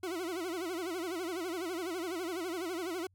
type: tone with vibrato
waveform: 40% pulse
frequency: 349.2 Hz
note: F4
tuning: in tune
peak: -34 dBFS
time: 0.03-3.07 s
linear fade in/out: 5 ms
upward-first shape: sine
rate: 12 Hz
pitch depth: 150 cents each way
effects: added 93 Hz sine -65 dBFS peak until 3.14 s